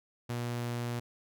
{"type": "tone", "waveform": "sawtooth", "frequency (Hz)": 119.9, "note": "A#2", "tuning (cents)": 49, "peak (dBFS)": -29, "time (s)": [0.29, 1], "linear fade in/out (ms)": 10, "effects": []}